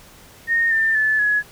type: tone with pitch steps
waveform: sine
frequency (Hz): 1846 / 1791.4 / 1738.4 / 1686.9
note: A#6 / A6 / A6 / G#6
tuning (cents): -17 / +31 / -21 / +27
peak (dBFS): -15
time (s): 0.47-1.43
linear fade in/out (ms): 50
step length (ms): 240
effects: pink hiss -46 dBFS RMS until 1.51 s

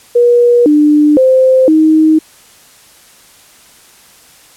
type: tone with pitch steps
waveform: sine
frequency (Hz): 481 / 298.4 / 520 / 314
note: B4 / D4 / C5 / D#4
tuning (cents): -46 / +28 / -11 / +16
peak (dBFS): -4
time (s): 0.15-2.19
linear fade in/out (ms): 10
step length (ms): 510
effects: white hiss -42 dBFS RMS until 4.56 s + low-pass 12000 Hz 12 dB/octave

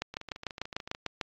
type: two click trains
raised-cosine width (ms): 0.2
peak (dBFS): -23 / -14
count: 12 / 9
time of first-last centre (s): 0.14-0.949 / 0.02-1.212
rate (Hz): 13.6 / 6.71
effects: low-pass 5000 Hz 12 dB/octave + AAC 48 kbps

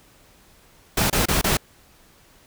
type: noise bursts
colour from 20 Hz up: pink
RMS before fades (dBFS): -20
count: 4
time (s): 0.97-1.571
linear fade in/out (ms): 5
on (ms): 130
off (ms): 27
effects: pink hiss -54 dBFS RMS until 2.46 s

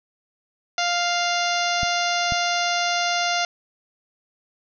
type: harmonic tone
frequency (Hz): 699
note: F5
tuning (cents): +1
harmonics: 1 / 2 / 3 / 4 / 5 / 6 / 7 / 8 / 9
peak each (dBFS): -24 / -27 / -29 / -30 / -31 / -32 / -32 / -33 / -34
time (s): 0.78-3.45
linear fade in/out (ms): 2
type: clicks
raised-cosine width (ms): 5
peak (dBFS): -17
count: 2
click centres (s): 1.832 / 2.322
effects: none

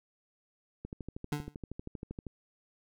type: click train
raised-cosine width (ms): 3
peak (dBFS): -27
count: 19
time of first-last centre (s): 0.85-2.267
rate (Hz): 12.7
type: tone with exponential decay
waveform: 25% pulse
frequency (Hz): 147.2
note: D3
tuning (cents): +4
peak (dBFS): -25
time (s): 1.32-1.55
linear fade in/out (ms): 5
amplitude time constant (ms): 50
effects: none

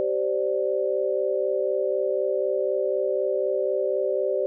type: chord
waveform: sine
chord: G suspended fourth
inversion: none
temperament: equal with one note detuned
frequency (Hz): 387 / 523.3 / 587.3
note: G4 / C5 / D5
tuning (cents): -22 / 0 / 0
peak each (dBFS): -26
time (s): 0-4.46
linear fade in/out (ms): 0
effects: none

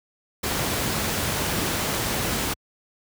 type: noise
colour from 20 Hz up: pink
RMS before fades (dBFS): -25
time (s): 0.43-2.54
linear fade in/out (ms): 10
effects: high-pass 60 Hz 12 dB/octave

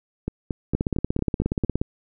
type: two click trains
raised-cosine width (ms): 3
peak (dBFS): -9 / -12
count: 19 / 7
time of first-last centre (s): 0.75-1.815 / 0.28-1.647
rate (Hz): 16.9 / 4.39
effects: none

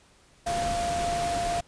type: tone in noise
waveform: sine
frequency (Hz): 694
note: F5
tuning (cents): -11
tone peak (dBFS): -26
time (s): 0.46-1.61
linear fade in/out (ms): 10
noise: pink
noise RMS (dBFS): -33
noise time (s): 0.46-1.61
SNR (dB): +4
effects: pink hiss -59 dBFS RMS until 1.67 s + resampled to 22050 Hz

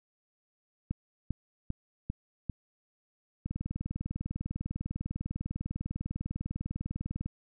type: two click trains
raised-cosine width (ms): 5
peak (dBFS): -20 / -23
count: 5 / 77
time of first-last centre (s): 0.91-2.497 / 3.46-7.26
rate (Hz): 2.52 / 20
effects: none

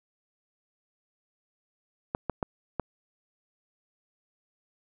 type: clicks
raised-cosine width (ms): 1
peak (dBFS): -14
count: 4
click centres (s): 2.149 / 2.297 / 2.428 / 2.797
effects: none

